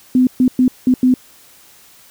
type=tone bursts at uneven times; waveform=sine; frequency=253.9 Hz; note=B3; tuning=48 cents sharp; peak=-8 dBFS; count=5; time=0.15-0.27 / 0.4-0.48 / 0.59-0.68 / 0.87-0.94 / 1.03-1.14 s; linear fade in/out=2 ms; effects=white hiss -46 dBFS RMS until 2.1 s